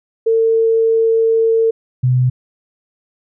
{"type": "tone pair in turn", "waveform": "sine", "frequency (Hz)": [451.2, 126.61], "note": ["A4", "B2"], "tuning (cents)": [44, 43], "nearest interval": "octave + minor seventh", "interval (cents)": 2201, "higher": "first", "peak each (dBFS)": -10, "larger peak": "neither", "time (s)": [[0.26, 1.71], [2.03, 2.3]], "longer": "first", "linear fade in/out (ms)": 10, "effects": []}